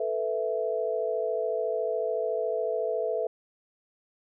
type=chord; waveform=sine; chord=A suspended second; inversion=none; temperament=equal; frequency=440 / 493.9 / 659.3 Hz; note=A4 / B4 / E5; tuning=0 / 0 / 0 cents; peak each=-30 / -31 / -30 dBFS; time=0-3.27 s; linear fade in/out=5 ms; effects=none